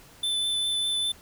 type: tone with vibrato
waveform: square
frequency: 3520 Hz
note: A7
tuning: in tune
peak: -25 dBFS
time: 0.23-1.12 s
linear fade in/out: 5 ms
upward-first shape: triangle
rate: 5 Hz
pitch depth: 11 cents each way
effects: pink hiss -52 dBFS RMS until 1.21 s